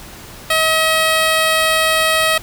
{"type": "tone", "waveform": "10% pulse", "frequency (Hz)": 638, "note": "D#5", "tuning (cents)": 43, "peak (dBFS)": -4, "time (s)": [0.5, 2.38], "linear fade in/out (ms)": 5, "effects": ["pink hiss -36 dBFS RMS until 2.42 s"]}